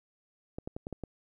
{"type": "clicks", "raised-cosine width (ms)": 2, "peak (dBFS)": -24, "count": 6, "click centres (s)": [0.585, 0.675, 0.765, 0.869, 0.927, 1.037], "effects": ["11-bit"]}